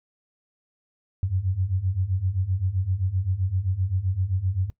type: beating tone pair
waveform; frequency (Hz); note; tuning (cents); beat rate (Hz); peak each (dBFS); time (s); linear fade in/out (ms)
sine; 89.4 / 97.1; F2 / G2; +41 / -16; 7.7; -27 / -24; 1.23-4.7; 0
effects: noise-tail reverb RT60 0.1 s tail -20 dB re dry